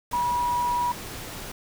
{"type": "tone in noise", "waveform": "sine", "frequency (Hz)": 969, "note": "B5", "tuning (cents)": -33, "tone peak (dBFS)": -22, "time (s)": [0.13, 0.92], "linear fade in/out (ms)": 5, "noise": "pink", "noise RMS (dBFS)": -37, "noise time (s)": [0.11, 1.52], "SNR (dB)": 12, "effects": []}